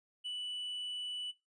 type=tone; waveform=triangle; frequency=2967 Hz; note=F#7; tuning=4 cents sharp; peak=-36 dBFS; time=0.24-1.32 s; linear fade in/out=20 ms; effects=noise-tail reverb RT60 0.2 s tail -17 dB re dry + resampled to 22050 Hz